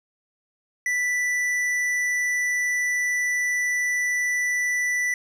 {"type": "tone with tanh clipping", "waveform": "sine", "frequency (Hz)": 1975.5, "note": "B6", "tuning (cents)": 0, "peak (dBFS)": -23, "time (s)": [0.86, 5.14], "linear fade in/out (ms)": 2, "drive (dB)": 11, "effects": []}